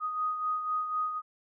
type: beating tone pair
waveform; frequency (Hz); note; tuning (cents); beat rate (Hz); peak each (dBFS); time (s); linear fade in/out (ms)
sine; 1246 / 1250; D#6 / D#6; +2 / +8; 4; -29 / -38; 0-1.22; 50
effects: none